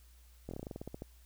slowing click train, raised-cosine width 2 ms, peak -28 dBFS, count 13, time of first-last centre 0.49-1.021 s, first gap 22 ms, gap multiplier 1.12, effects added 60 Hz sine -57 dBFS peak until 1.25 s + white hiss -67 dBFS RMS until 1.25 s

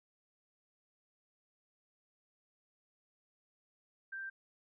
sine tone, 1572 Hz, G6, 4 cents sharp, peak -40 dBFS, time 4.12-4.3 s, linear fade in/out 10 ms, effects none

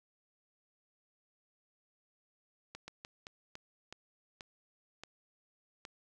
slowing click train, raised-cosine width 0.2 ms, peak -28 dBFS, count 9, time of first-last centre 2.75-5.851 s, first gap 130 ms, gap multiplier 1.3, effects none

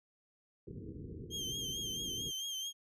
pink low-pass noise, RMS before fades -45 dBFS, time 0.67-2.31 s, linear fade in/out 5 ms, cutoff 470 Hz, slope 96 dB/octave
30% pulse tone with vibrato, 3177 Hz, G7, 23 cents sharp, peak -35 dBFS, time 1.3-2.73 s, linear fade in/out 50 ms, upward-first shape triangle, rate 4.5 Hz, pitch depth 64 cents each way
effects high-pass 60 Hz 12 dB/octave + resampled to 32000 Hz

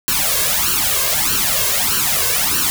white noise with flanger, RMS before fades -17 dBFS, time 0.08-2.7 s, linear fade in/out 0 ms, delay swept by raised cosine 0.69 to 1.89 ms, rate 1.6 Hz, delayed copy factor +0.9, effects none

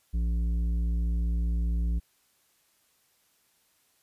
triangle tone with tanh clipping, 57.6 Hz, A#1, 20 cents flat, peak -26 dBFS, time 0.13-2 s, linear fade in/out 20 ms, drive 13 dB, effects white hiss -68 dBFS RMS until 4.02 s + resampled to 32000 Hz

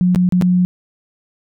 sine tone with dropouts, 180.3 Hz, F#3, 45 cents flat, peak -10 dBFS, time 0.01-0.65 s, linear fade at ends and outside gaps 0 ms, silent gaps 0.148-0.159 / 0.29-0.323 / 0.413-0.422 s, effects none

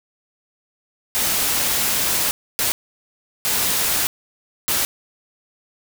white noise bursts at uneven times, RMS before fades -20 dBFS, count 4, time 1.15-2.31 / 2.59-2.72 / 3.45-4.07 / 4.68-4.85 s, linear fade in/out 0 ms, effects none

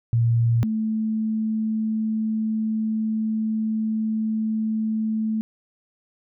sine tone pair in turn, 116.54 / 219 Hz, A#2 / A3, 0 / -8 cents, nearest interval major seventh, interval 1092 cents, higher second, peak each -16 / -21 dBFS, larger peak first, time 0.13-0.63 / 0.63-5.41 s, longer second, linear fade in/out 0 ms, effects none

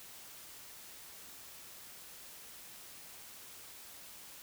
silence, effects white hiss -52 dBFS RMS until 4.42 s

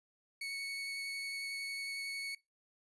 30% pulse tone with vibrato, 2217 Hz, C#7, in tune, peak -36 dBFS, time 0.41-2.35 s, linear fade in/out 5 ms, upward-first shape triangle, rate 11 Hz, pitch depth 10 cents each way, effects noise-tail reverb RT60 0.2 s tail -21 dB re dry + resampled to 24000 Hz

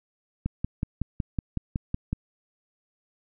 click train, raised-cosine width 5 ms, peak -14 dBFS, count 10, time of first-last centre 0.46-2.13 s, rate 5.39 Hz, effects none

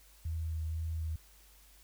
sine tone with vibrato, 80.3 Hz, E2, 45 cents flat, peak -33 dBFS, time 0.25-1.16 s, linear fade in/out 5 ms, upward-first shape triangle, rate 2 Hz, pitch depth 21 cents each way, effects added 50 Hz sine -60 dBFS peak until 1.83 s + white hiss -62 dBFS RMS until 1.83 s

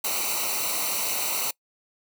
white noise with comb filter, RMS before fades -27 dBFS, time 0.04-1.51 s, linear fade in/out 5 ms, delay 0.59 ms, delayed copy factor -0.85, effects noise-tail reverb RT60 0.1 s tail -24 dB re dry

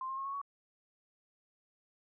sine tone with pitch steps, 1046.5 / 1064.8 / 1083.4 / 1102.3 / 1121.6 Hz, C6 / C6 / C#6 / C#6 / C#6, 0 / +30 / -40 / -10 / +20 cents, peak -36 dBFS, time 0.01-0.415 s, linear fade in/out 2 ms, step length 81 ms, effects none

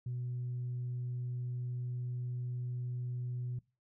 sine tone, 123.47 Hz, B2, in tune, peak -34 dBFS, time 0.06-3.59 s, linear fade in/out 5 ms, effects noise-tail reverb RT60 0.3 s tail -23 dB re dry + tanh soft clip ceiling -32 dBFS

